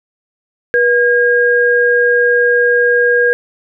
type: tone pair together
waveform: sine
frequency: 483.9 / 1625.2 Hz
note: B4 / G#6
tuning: -35 / -38 cents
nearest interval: octave + major sixth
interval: 2097 cents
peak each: -11 dBFS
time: 0.74-3.33 s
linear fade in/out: 0 ms
effects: none